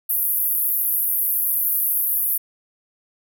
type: band-pass noise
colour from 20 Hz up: pink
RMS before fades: -21 dBFS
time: 0.09-2.38 s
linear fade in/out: 10 ms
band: 11000 to 16000 Hz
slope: 96 dB/octave
effects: none